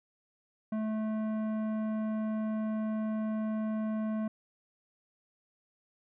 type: tone with tanh clipping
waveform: sine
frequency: 217.3 Hz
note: A3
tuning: 21 cents flat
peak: -32 dBFS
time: 0.72-4.28 s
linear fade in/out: 5 ms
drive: 13 dB
effects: none